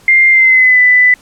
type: tone with pitch glide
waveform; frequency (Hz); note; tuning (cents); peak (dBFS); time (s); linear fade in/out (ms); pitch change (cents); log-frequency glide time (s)
sine; 2100 to 1993.6; C7 to B6; +6 to +16; -4; 0.08-1.14; 2; -90; 0.31-0.8
effects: pink hiss -44 dBFS RMS until 1.21 s + low-pass 12000 Hz 12 dB/octave